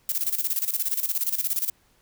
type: noise with tremolo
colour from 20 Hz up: violet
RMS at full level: -24 dBFS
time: 0.09-1.7 s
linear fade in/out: 2 ms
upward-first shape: square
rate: 17 Hz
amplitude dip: 75%
effects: pink hiss -63 dBFS RMS until 2.01 s